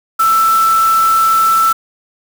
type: tone in noise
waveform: sine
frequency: 1328 Hz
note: E6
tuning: 12 cents sharp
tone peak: -8 dBFS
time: 0.19-1.73 s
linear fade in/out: 10 ms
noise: white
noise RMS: -24 dBFS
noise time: 0.19-1.73 s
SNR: +13 dB
effects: none